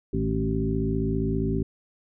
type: harmonic tone with a mistuned harmonic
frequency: 55 Hz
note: A1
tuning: in tune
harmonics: 1 / 2 / 3 / 4 / 5 / 7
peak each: -30 / -30 / -30 / -30 / -30 / -30 dBFS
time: 0.13-1.63 s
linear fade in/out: 5 ms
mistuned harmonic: 3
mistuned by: -51 cents
effects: none